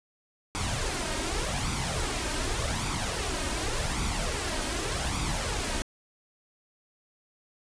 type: noise with flanger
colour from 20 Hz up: pink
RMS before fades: -30 dBFS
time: 0.55-5.82 s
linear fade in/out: 0 ms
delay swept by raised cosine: 0.84 to 3.24 ms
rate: 0.86 Hz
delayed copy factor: +0.55
effects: resampled to 22050 Hz